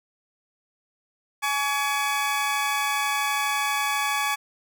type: tone pair together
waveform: 20% pulse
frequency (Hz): 842 / 1133.4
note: G#5 / C#6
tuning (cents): +24 / +38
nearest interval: perfect fourth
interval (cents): 514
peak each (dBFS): -21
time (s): 1.42-4.36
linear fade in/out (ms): 20
effects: none